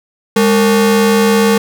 45% pulse ring-modulated tone, 331.3 Hz, E4, 9 cents sharp, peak -5 dBFS, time 0.36-1.58 s, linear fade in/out 5 ms, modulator 127 Hz, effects none

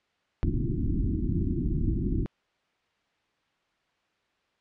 pink low-pass noise, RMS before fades -27 dBFS, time 0.43-2.26 s, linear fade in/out 0 ms, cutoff 360 Hz, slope 96 dB/octave, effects white hiss -71 dBFS RMS until 4.6 s + low-pass 3000 Hz 12 dB/octave

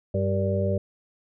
harmonic tone with a mistuned harmonic, 97.4 Hz, G2, 11 cents flat, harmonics 1 / 2 / 4 / 5 / 6, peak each -25 / -29 / -31 / -31 / -28 dBFS, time 0.14-0.78 s, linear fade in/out 5 ms, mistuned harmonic 5, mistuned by -45 cents, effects none

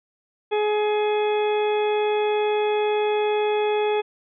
harmonic tone, 421.1 Hz, G#4, 24 cents sharp, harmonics 1 / 2 / 3 / 4 / 5 / 6 / 8, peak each -20 / -26 / -39 / -39 / -39 / -34 / -37 dBFS, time 0.51-4.02 s, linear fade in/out 20 ms, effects none

